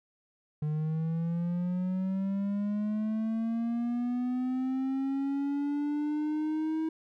triangle linear sweep, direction up, 150 to 320 Hz, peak -26 dBFS, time 0.62-6.89 s, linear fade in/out 5 ms, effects none

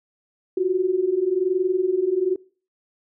sine tone pair together, 354.7 / 375.8 Hz, F4 / F#4, +27 / +27 cents, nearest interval minor second, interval 100 cents, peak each -23 / -20 dBFS, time 0.57-2.36 s, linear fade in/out 5 ms, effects noise-tail reverb RT60 0.4 s tail -22 dB re dry

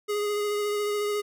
square tone with vibrato, 414.7 Hz, G#4, 3 cents flat, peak -26 dBFS, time 0.08-1.22 s, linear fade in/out 20 ms, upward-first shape sine, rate 14 Hz, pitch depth 16 cents each way, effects none

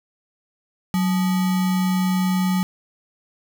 sine tone with sample-and-hold, 185 Hz, F#3, in tune, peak -17 dBFS, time 0.94-2.63 s, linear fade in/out 0 ms, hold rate 1050 Hz, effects none

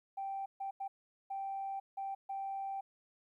sine tone bursts at uneven times, 782 Hz, G5, 4 cents flat, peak -36 dBFS, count 6, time 0.17-0.46 / 0.6-0.71 / 0.8-0.88 / 1.3-1.8 / 1.97-2.15 / 2.29-2.81 s, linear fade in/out 10 ms, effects tanh soft clip ceiling -32 dBFS + 13-bit

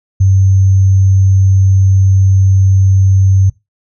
sine tone with sample-and-hold, 96.1 Hz, G2, 34 cents flat, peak -5 dBFS, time 0.2-3.5 s, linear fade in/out 10 ms, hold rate 6300 Hz, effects noise-tail reverb RT60 0.2 s tail -20 dB re dry + resampled to 24000 Hz

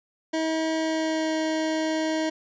25% pulse tone with pitch glide, 319.8 to 316.1 Hz, D#4 to D#4, +48 to +27 cents, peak -20 dBFS, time 0.33-2.3 s, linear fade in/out 10 ms, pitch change -21 cents, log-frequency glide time 0.75-1.36 s, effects resampled to 16000 Hz

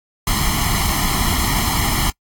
pink noise with comb filter, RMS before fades -18 dBFS, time 0.27-2.1 s, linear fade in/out 2 ms, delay 0.96 ms, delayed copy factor +0.95, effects noise-tail reverb RT60 0.1 s tail -25 dB re dry + AAC 64 kbps

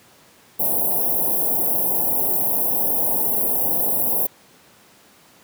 white band-stop noise, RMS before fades -20 dBFS, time 0.59-4.27 s, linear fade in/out 10 ms, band 880 to 11000 Hz, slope 48 dB/octave, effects pink hiss -51 dBFS RMS until 5.43 s + high-pass 150 Hz 12 dB/octave

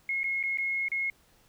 sine tone with dropouts, 2164 Hz, C#7, 42 cents flat, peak -27 dBFS, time 0.09-1.1 s, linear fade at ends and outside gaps 2 ms, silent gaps 0.233-0.241 / 0.429-0.436 / 0.574-0.584 / 0.884-0.917 s, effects pink hiss -63 dBFS RMS until 1.48 s

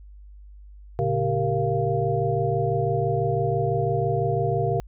sine tone cluster, 116.2 / 142.2 / 390.7 / 464.7 / 691 Hz, A#2 / C#3 / G4 / A#4 / F5, -5 / +45 / -6 / -5 / -19 cents, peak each -27 dBFS, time 0.99-4.8 s, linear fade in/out 0 ms, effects added 50 Hz sine -42 dBFS peak until 4.87 s

